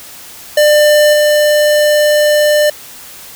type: tone with level steps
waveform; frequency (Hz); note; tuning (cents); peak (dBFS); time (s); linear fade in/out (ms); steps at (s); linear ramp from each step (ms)
square; 597; D5; +28; -6 / -8; 0.57-2.7; 5; 1.13; 5
effects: white hiss -33 dBFS RMS until 3.35 s